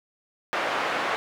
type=band-pass noise; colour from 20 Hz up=pink; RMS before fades=-27 dBFS; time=0.53-1.16 s; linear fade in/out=0 ms; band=590 to 2100 Hz; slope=12 dB/octave; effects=none